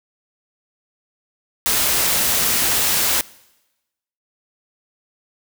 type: noise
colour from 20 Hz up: white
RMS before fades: -18 dBFS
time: 1.66-3.21 s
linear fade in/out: 0 ms
effects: noise-tail reverb RT60 1.0 s tail -22 dB re dry